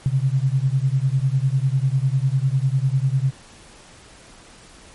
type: beating tone pair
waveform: sine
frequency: 129.3 / 139.3 Hz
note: C3 / C#3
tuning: -20 / +9 cents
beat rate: 10 Hz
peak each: -19 / -20 dBFS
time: 0.06-3.31 s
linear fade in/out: 0 ms
effects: pink hiss -46 dBFS RMS until 4.94 s + MP3 48 kbps